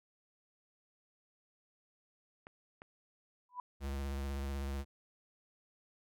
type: clicks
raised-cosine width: 0.5 ms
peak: -34 dBFS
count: 2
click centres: 2.469 / 2.819 s
type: tone with exponential growth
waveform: sine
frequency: 990 Hz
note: B5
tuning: 4 cents sharp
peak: -35 dBFS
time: 3.49-3.6 s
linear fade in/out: 2 ms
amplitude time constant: 23 ms
type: tone with vibrato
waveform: square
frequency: 69 Hz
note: C#2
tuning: 7 cents flat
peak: -37 dBFS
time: 3.8-4.85 s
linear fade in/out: 50 ms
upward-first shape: square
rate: 16 Hz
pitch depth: 28 cents each way
effects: none